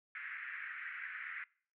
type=band-pass noise; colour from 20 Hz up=pink; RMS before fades=-45 dBFS; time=0.15-1.44 s; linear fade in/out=2 ms; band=1500 to 2200 Hz; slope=48 dB/octave; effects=noise-tail reverb RT60 0.5 s tail -24 dB re dry